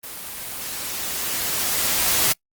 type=noise with level ramp; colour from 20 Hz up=white; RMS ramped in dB=-35 to -18 dBFS; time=0.03-2.33 s; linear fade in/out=10 ms; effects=noise-tail reverb RT60 0.1 s tail -25 dB re dry + Opus 24 kbps

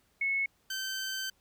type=tone pair in turn; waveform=sine / 15% pulse; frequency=2195 / 1545.4 Hz; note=C#7 / G6; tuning=-18 / -25 cents; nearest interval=tritone; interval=607 cents; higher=first; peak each=-27 dBFS; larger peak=neither; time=0.21-0.46 / 0.7-1.3 s; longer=second; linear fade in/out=5 ms; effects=pink hiss -70 dBFS RMS until 1.4 s

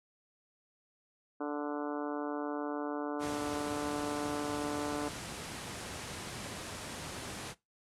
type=harmonic tone; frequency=146.83 Hz; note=D3; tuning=in tune; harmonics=2 / 3 / 4 / 5 / 6 / 7 / 8 / 9 / 10; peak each=-36 / -40 / -42 / -44 / -46 / -47 / -48 / -49 / -50 dBFS; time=1.4-5.09 s; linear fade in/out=10 ms
type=low-pass noise; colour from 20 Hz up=pink; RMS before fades=-42 dBFS; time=3.19-7.55 s; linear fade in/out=50 ms; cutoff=11000 Hz; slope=48 dB/octave
effects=noise-tail reverb RT60 0.2 s tail -20 dB re dry + high-pass 80 Hz 12 dB/octave

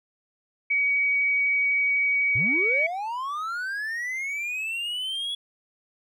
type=tone with vibrato; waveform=sine; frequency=2260 Hz; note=C#7; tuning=33 cents sharp; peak=-20 dBFS; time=0.7-2.87 s; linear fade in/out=10 ms; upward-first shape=sine; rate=12 Hz; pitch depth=9 cents each way
type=linear sweep; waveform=triangle; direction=up; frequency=92.5 to 3384 Hz; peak=-26 dBFS; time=2.35-5.35 s; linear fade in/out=5 ms
effects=none

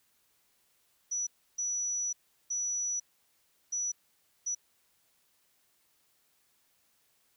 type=tone bursts at uneven times; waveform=sine; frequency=5900 Hz; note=F#8; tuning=6 cents flat; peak=-30 dBFS; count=5; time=1.11-1.27 / 1.58-2.13 / 2.5-3 / 3.72-3.92 / 4.46-4.55 s; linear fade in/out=10 ms; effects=white hiss -71 dBFS RMS until 7.36 s

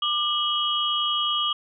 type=tone cluster; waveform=sine; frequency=1196 / 2944 / 3255 Hz; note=D6 / F#7 / G#7; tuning=+31 / -9 / -36 cents; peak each=-26 dBFS; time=0.02-1.53 s; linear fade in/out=5 ms; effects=none

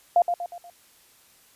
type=tone with echo; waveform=sine; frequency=698 Hz; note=F5; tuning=1 cent flat; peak=-14 dBFS; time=0.16-0.22 s; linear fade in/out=2 ms; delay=120 ms; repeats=4; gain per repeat=-7 dB; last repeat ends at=0.7 s; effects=white hiss -57 dBFS RMS until 1.55 s + resampled to 32000 Hz

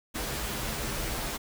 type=noise with comb filter; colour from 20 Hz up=pink; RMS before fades=-33 dBFS; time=0.14-1.38 s; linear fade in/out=20 ms; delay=11 ms; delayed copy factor=-0.6; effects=none

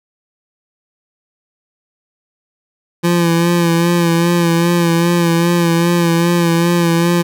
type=tone with vibrato; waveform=25% pulse; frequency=170.4 Hz; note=F3; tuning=42 cents flat; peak=-7 dBFS; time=3.03-7.23 s; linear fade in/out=20 ms; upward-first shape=sine; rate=2.5 Hz; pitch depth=35 cents each way; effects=none

